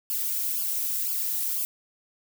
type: noise with flanger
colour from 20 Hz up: violet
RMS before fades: -28 dBFS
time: 0.1-1.65 s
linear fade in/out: 0 ms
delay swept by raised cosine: 0.5 to 2.6 ms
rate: 2 Hz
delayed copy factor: -0.85
effects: none